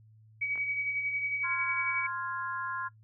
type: tone with tremolo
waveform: sine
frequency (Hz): 2269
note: C#7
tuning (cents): +40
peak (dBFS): -28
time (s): 0.41-2.07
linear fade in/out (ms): 10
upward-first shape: sine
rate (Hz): 11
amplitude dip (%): 45
type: clicks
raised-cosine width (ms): 0.5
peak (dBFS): -33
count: 2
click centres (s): 0.557 / 0.577
type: chord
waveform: sine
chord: F minor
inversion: second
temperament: equal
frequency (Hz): 1046.5 / 1396.9 / 1661.2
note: C6 / F6 / Ab6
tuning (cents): 0 / 0 / 0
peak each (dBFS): -36 / -38 / -38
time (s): 1.43-2.89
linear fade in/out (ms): 20
effects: noise-tail reverb RT60 0.1 s tail -18 dB re dry + added 109 Hz sine -55 dBFS peak until 3.03 s